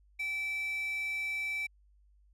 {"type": "tone with high-pass filter", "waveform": "square", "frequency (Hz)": 773, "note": "G5", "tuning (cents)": -24, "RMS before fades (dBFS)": -35, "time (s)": [0.19, 1.67], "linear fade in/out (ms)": 10, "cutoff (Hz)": 2300, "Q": 8.3, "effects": ["added 50 Hz sine -61 dBFS peak until 2.33 s", "resampled to 32000 Hz"]}